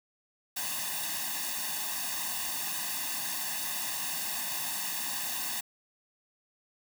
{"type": "noise with comb filter", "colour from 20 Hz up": "white", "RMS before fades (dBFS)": -34, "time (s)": [0.56, 5.61], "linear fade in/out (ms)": 10, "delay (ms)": 1.1, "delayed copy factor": 1, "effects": ["high-pass 200 Hz 12 dB/octave"]}